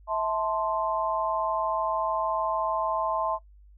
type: chord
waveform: sine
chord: A minor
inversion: second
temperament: equal with one note detuned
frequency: 650.2 / 880 / 1046.5 Hz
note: E5 / A5 / C6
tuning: -24 / 0 / 0 cents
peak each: -29 / -30 / -29 dBFS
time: 0.07-3.39 s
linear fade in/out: 50 ms
effects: noise-tail reverb RT60 0.1 s tail -18 dB re dry + added 50 Hz sine -50 dBFS peak until 3.77 s